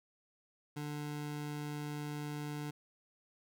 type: tone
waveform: 25% pulse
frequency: 148 Hz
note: D3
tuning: 14 cents sharp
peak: -35 dBFS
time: 0.76-2.71 s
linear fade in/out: 10 ms
effects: none